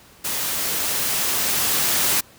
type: noise with level ramp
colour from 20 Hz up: white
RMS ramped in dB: -25 to -19 dBFS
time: 0.24-2.21 s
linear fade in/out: 10 ms
effects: pink hiss -49 dBFS RMS until 2.38 s + high-pass 60 Hz 12 dB/octave